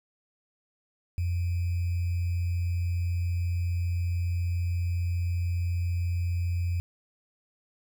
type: tone with sample-and-hold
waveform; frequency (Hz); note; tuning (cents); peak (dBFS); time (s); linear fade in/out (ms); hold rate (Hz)
sine; 87.31; F2; 0; -25; 1.18-6.8; 0; 2450
effects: none